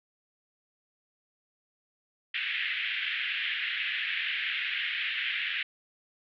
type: band-pass noise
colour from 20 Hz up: pink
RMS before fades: -32 dBFS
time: 2.34-5.63 s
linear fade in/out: 5 ms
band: 1700 to 3300 Hz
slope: 48 dB/octave
effects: none